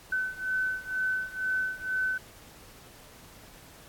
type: beating tone pair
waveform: sine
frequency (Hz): 1516 / 1518.1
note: F#6 / F#6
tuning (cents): +42 / +44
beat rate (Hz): 2.1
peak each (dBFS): -30 / -32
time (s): 0.12-2.18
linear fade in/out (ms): 5
effects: pink hiss -52 dBFS RMS until 3.88 s + AAC 64 kbps